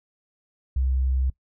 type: tone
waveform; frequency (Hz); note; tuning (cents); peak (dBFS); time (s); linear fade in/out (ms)
sine; 65.1; C2; -8; -20; 0.76-1.3; 5
effects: noise-tail reverb RT60 0.1 s tail -20 dB re dry